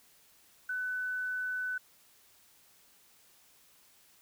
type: tone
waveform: sine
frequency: 1500 Hz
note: F#6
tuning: 23 cents sharp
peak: -32 dBFS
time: 0.69-1.78 s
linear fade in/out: 5 ms
effects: white hiss -63 dBFS RMS until 4.21 s